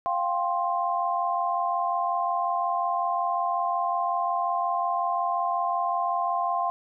sine chord, F suspended second, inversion none, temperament equal with one note detuned, 698.5 / 784 / 1052.6 Hz, F5 / G5 / C6, 0 / 0 / +10 cents, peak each -27 / -30 / -27 dBFS, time 0.06-6.7 s, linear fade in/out 0 ms, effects none

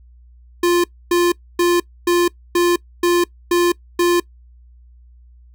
square tone bursts, 349.2 Hz, F4, in tune, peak -13 dBFS, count 8, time 0.63-4.2 s, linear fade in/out 5 ms, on 210 ms, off 270 ms, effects noise-tail reverb RT60 0.1 s tail -22 dB re dry + added 60 Hz sine -43 dBFS peak until 5.54 s

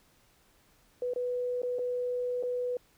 sine tone with dropouts, 493.9 Hz, B4, in tune, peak -29 dBFS, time 1.02-2.77 s, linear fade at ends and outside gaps 2 ms, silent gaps 1.136-1.16 / 1.619-1.632 / 1.786-1.791 / 2.427-2.434 s, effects pink hiss -65 dBFS RMS until 2.97 s

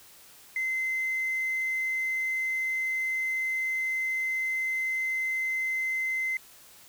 sine tone with hard clipping, 2064 Hz, C7, 24 cents flat, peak -27 dBFS, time 0.56-6.37 s, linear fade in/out 2 ms, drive 1 dB, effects white hiss -53 dBFS RMS until 6.88 s

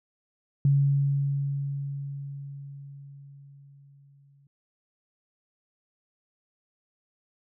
sine tone with exponential decay, 140 Hz, C#3, 18 cents sharp, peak -17 dBFS, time 0.65-4.47 s, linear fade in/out 2 ms, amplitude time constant 830 ms, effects none

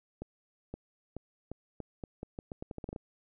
accelerating click train, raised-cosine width 2 ms, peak -26 dBFS, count 16, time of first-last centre 0.22-2.962 s, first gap 520 ms, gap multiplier 0.82, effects none

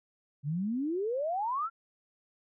sine exponential sweep, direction up, 136.3 to 1400 Hz, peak -29 dBFS, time 0.43-1.7 s, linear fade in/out 50 ms, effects none

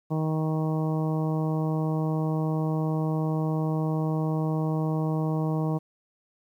harmonic tone, 157.1 Hz, D#3, 17 cents sharp, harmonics 1 / 2 / 3 / 4 / 5 / 6 / 7, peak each -25 / -31 / -35 / -37 / -39 / -41 / -42 dBFS, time 0.1-5.79 s, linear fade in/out 20 ms, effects 10-bit

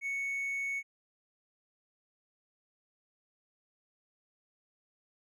sine tone with hard clipping, 2217 Hz, C#7, in tune, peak -33 dBFS, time 0.01-0.83 s, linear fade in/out 50 ms, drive 2 dB, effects none

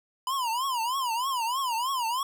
square tone with vibrato, 994 Hz, B5, 11 cents sharp, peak -27 dBFS, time 0.27-2.23 s, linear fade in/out 2 ms, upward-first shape triangle, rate 3.2 Hz, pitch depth 210 cents each way, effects none

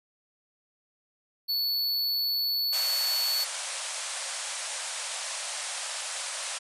square tone, 4435 Hz, C#8, in tune, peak -26 dBFS, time 1.48-3.45 s, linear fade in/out 20 ms
white band-pass noise, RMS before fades -35 dBFS, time 2.72-6.59 s, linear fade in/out 20 ms, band 520 to 10000 Hz, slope 96 dB/octave
effects none

